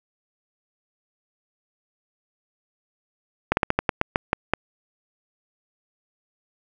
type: slowing click train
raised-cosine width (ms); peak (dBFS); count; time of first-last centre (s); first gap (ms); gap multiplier
0.5; -3; 10; 3.52-4.536; 51; 1.19
effects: none